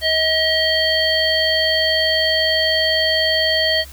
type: harmonic tone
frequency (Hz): 636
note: D#5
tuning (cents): +38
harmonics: 1 / 3 / 5 / 7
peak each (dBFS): -20 / -20 / -20 / -20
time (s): 0.01-3.85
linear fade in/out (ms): 50
effects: added 68 Hz sine -37 dBFS peak until 3.92 s + white hiss -42 dBFS RMS until 3.92 s